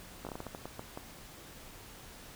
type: slowing click train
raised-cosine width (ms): 1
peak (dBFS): -26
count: 11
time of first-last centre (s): 0.25-0.975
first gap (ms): 17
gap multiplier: 1.3
effects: pink hiss -51 dBFS RMS until 2.35 s